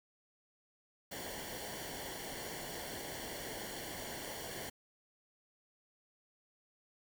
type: noise with comb filter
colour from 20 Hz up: pink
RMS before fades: -44 dBFS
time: 1.11-4.7 s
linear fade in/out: 10 ms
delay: 0.79 ms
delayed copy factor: -0.7
effects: none